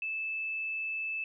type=tone; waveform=sine; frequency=2625 Hz; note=E7; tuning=8 cents flat; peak=-32 dBFS; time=0.02-1.24 s; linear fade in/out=2 ms; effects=none